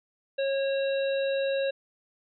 harmonic tone with a mistuned harmonic, 546 Hz, C#5, 26 cents flat, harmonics 1 / 3 / 5 / 7, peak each -25 / -38 / -39 / -40 dBFS, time 0.38-1.71 s, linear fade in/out 10 ms, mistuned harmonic 7, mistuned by +21 cents, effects none

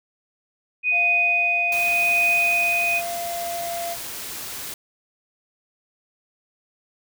sine tone with tremolo, 2489 Hz, D#7, in tune, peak -16 dBFS, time 0.83-3.02 s, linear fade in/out 50 ms, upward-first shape triangle, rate 0.87 Hz, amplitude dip 35%
triangle tone with pitch glide, 697 to 686.6 Hz, F5 to F5, -4 to -30 cents, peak -25 dBFS, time 0.91-3.97 s, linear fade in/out 50 ms, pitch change -26 cents, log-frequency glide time 1.15-3.75 s
white noise, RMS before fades -33 dBFS, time 1.72-4.74 s, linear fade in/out 2 ms
effects none

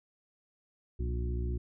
harmonic tone with a mistuned harmonic, 60 Hz, B1, 49 cents flat, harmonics 1 / 2 / 3 / 4 / 5 / 6, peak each -31 / -39 / -46 / -46 / -49 / -43 dBFS, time 0.99-1.58 s, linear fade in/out 10 ms, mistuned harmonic 1, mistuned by +140 cents, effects none

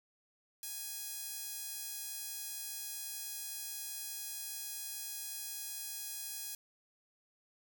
sawtooth tone with high-pass filter, 830.6 Hz, G#5, in tune, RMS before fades -43 dBFS, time 0.63-6.55 s, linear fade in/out 2 ms, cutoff 7100 Hz, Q 0.63, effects none

